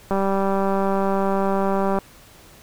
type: click train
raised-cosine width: 1 ms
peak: -9 dBFS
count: 367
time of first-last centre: 0.11-1.987 s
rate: 195 Hz
effects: pink hiss -48 dBFS RMS until 2.62 s